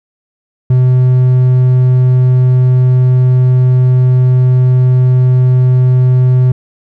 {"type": "tone", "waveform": "triangle", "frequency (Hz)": 127.1, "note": "C3", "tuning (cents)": -50, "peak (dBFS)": -3, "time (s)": [0.7, 6.52], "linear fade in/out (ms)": 5, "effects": []}